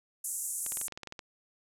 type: band-pass noise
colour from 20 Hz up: pink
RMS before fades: -36 dBFS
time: 0.24-0.88 s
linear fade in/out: 5 ms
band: 7100 to 12000 Hz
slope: 48 dB/octave
type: clicks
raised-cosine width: 0.2 ms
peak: -24 dBFS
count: 11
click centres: 0.664 / 0.721 / 0.772 / 0.814 / 0.882 / 0.923 / 0.975 / 1.033 / 1.073 / 1.124 / 1.192 s
effects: none